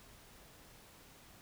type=silence; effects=pink hiss -59 dBFS RMS until 1.41 s

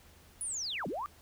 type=linear two-way sweep; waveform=sine; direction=down then up; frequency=10170 to 140 to 1228 Hz; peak=-34 dBFS; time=0.41-1.06 s; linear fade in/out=0 ms; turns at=0.87 s; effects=added 80 Hz sine -62 dBFS peak until 1.21 s + pink hiss -60 dBFS RMS until 1.21 s

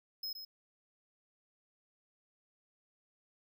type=tone with echo; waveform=square; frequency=5130 Hz; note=E8; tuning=48 cents flat; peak=-38 dBFS; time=0.23-0.33 s; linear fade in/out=5 ms; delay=120 ms; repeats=1; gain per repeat=-7 dB; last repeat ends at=0.45 s; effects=none

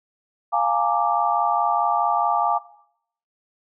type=chord; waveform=sine; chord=Bb dominant seventh; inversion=second; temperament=equal with one note detuned; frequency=698.5 / 830.6 / 915.3 / 1174.7 Hz; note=F5 / Ab5 / Bb5 / D6; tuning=0 / 0 / -32 / 0 cents; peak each=-23 / -22 / -25 / -23 dBFS; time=0.52-2.59 s; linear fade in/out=20 ms; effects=noise-tail reverb RT60 0.7 s tail -18 dB re dry

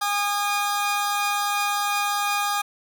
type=tone pair together; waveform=sawtooth; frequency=817 / 1224.1 Hz; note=G#5 / D#6; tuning=-29 / -29 cents; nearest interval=perfect fifth; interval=700 cents; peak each=-21 dBFS; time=0.01-2.62 s; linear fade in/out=10 ms; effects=none

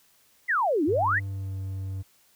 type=exponential two-way sweep; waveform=sine; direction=down then up; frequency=2100 to 277.2 to 2100 Hz; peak=-21 dBFS; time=0.48-1.2 s; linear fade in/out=20 ms; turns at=0.84 s
type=tone with pitch glide; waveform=triangle; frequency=99 to 95.79 Hz; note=G2 to G2; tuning=+18 to -39 cents; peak=-28 dBFS; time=0.87-2.03 s; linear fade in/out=20 ms; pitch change=-57 cents; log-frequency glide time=1.09-1.55 s
effects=white hiss -62 dBFS RMS until 2.35 s

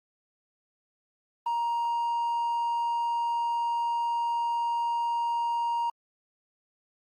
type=tone; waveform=triangle; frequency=939 Hz; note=A#5; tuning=12 cents sharp; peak=-23 dBFS; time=1.46-5.9 s; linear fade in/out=5 ms; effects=tanh soft clip ceiling -19 dBFS + Opus 24 kbps

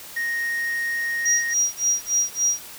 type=tone; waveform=triangle; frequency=1864.7 Hz; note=A#6; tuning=in tune; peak=-21 dBFS; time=0.16-1.54 s; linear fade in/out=10 ms
type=tone with tremolo; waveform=sine; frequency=5730 Hz; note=F8; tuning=44 cents sharp; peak=-16 dBFS; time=1.25-2.63 s; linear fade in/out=10 ms; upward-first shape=sine; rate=3.5 Hz; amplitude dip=100%
effects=white hiss -40 dBFS RMS until 2.78 s

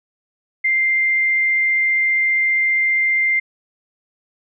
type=tone; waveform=sine; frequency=2095 Hz; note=C7; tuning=2 cents sharp; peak=-14 dBFS; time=0.64-3.4 s; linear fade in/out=10 ms; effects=none

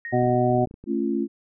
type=tone with exponential decay; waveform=sine; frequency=1865 Hz; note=A#6; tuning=in tune; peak=-29 dBFS; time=0.05-0.56 s; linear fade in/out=1 ms; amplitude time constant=110 ms
type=harmonic tone; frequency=123.47 Hz; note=B2; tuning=in tune; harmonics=1 / 2 / 3 / 5 / 6; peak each=-24 / -24 / -24 / -24 / -24 dBFS; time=0.12-0.66 s; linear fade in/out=20 ms
type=clicks; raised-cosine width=3 ms; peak=-28 dBFS; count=12; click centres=0.23 / 0.265 / 0.298 / 0.345 / 0.505 / 0.55 / 0.587 / 0.628 / 0.673 / 0.711 / 0.741 / 0.84 s
type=chord; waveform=sine; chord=A augmented; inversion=none; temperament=just; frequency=220 / 275 / 343.8 Hz; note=A3 / C#4 / E#4; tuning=0 / -14 / -27 cents; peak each=-26 dBFS; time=0.86-1.28 s; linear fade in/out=50 ms
effects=none

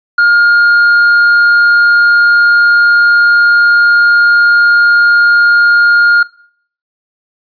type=tone; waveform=triangle; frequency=1416 Hz; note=F6; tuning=23 cents sharp; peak=-3 dBFS; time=0.18-6.23 s; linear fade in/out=5 ms; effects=noise-tail reverb RT60 0.6 s tail -22 dB re dry + resampled to 11025 Hz

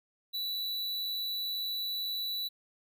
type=tone; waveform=square; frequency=3951 Hz; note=B7; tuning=in tune; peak=-33 dBFS; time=0.33-2.49 s; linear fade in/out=20 ms; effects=none

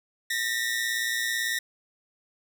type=tone pair together; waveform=sawtooth; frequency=1816 / 1934 Hz; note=A#6 / B6; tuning=-46 / -37 cents; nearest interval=minor second; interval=109 cents; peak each=-25 / -26 dBFS; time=0.3-1.59 s; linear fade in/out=5 ms; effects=none

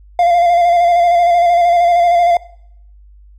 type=tone with vibrato; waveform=triangle; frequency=695 Hz; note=F5; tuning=9 cents flat; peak=-6 dBFS; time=0.19-2.37 s; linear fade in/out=2 ms; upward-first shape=square; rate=13 Hz; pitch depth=26 cents each way; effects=noise-tail reverb RT60 0.7 s tail -21 dB re dry + added 50 Hz sine -39 dBFS peak until 3.38 s

